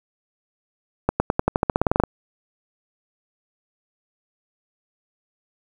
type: accelerating click train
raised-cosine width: 1 ms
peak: -3 dBFS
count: 15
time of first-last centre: 1.09-2.037 s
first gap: 110 ms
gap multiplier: 0.92
effects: 7-bit